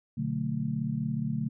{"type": "chord", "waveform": "sine", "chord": "B minor seventh", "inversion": "none", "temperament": "just", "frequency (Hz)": [123.47, 148.16, 185.21, 222.2], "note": ["B2", "D3", "F#3", "A3"], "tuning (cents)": [0, 16, 2, 17], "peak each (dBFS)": [-35, -32, -37, -32], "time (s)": [0.17, 1.49], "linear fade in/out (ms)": 10, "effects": []}